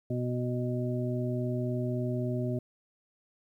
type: harmonic tone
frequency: 123.47 Hz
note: B2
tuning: in tune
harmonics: 1 / 2 / 3 / 5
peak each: -31 / -34 / -36 / -38 dBFS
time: 0.1-2.59 s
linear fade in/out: 5 ms
effects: 11-bit